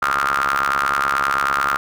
sawtooth ring-modulated tone, 69.3 Hz, C#2, in tune, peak -10 dBFS, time 0.02-1.77 s, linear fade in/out 0 ms, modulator 1310 Hz, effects none

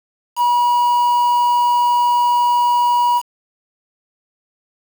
triangle tone with quantisation, 966 Hz, B5, 39 cents flat, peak -10 dBFS, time 0.36-3.22 s, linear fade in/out 50 ms, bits 5, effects none

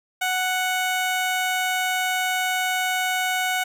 15% pulse tone, 740 Hz, F#5, in tune, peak -15 dBFS, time 0.21-3.64 s, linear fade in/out 10 ms, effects none

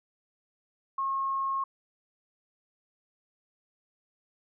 sine tone, 1083 Hz, C#6, 41 cents flat, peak -27 dBFS, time 0.98-1.64 s, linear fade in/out 5 ms, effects none

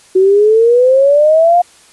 sine exponential sweep, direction up, 370 to 716 Hz, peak -5 dBFS, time 0.15-1.62 s, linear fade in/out 10 ms, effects white hiss -44 dBFS RMS until 1.92 s + resampled to 24000 Hz

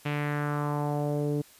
sawtooth tone with low-pass filter sweep, 146.83 Hz, D3, in tune, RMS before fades -29 dBFS, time 0.05-1.42 s, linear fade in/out 10 ms, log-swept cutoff 2700 to 380 Hz, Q 2.6, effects white hiss -55 dBFS RMS until 1.59 s + resampled to 32000 Hz

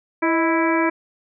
harmonic tone with a mistuned harmonic, 329.6 Hz, E4, in tune, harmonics 1 / 2 / 3 / 4 / 5 / 6 / 7, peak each -19 / -25 / -23 / -29 / -27 / -30 / -27 dBFS, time 0.22-0.9 s, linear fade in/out 10 ms, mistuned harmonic 2, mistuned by -66 cents, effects none

